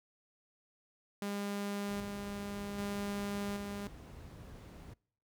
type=tone with tremolo; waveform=sawtooth; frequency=202.2 Hz; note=G#3; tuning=46 cents flat; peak=-32 dBFS; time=1.22-3.87 s; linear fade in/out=0 ms; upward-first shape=square; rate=0.64 Hz; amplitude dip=35%
type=noise; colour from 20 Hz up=brown; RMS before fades=-47 dBFS; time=1.88-4.94 s; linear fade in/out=10 ms
effects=noise-tail reverb RT60 0.6 s tail -26 dB re dry + high-pass 60 Hz 12 dB/octave